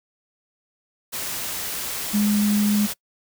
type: tone in noise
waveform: sine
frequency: 207.7 Hz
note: G#3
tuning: in tune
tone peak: -17 dBFS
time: 2.13-2.87 s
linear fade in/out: 20 ms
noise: white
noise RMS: -29 dBFS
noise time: 1.12-2.94 s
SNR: +9 dB
effects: noise-tail reverb RT60 0.1 s tail -24 dB re dry